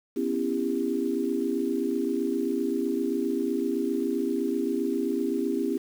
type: chord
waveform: sine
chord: C# half-diminished seventh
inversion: third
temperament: just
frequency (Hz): 249.5 / 277.2 / 332.6 / 399.1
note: B3 / C#4 / E4 / G4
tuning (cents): +18 / 0 / +16 / +31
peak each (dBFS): -30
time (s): 0.16-5.78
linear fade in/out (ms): 10
effects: 8-bit